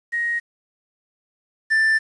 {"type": "tone pair in turn", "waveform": ["sine", "triangle"], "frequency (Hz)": [1878, 1772.6], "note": ["A#6", "A6"], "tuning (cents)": [12, 12], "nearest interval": "minor second", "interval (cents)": 100, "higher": "first", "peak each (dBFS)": [-20, -13], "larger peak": "second", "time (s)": [[0.12, 0.4], [1.7, 1.99]], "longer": "second", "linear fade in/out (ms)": 20, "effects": ["resampled to 22050 Hz", "8-bit"]}